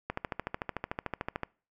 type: click train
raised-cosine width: 0.5 ms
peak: -17 dBFS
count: 19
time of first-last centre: 0.1-1.433 s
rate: 13.5 Hz
effects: noise-tail reverb RT60 0.4 s tail -25 dB re dry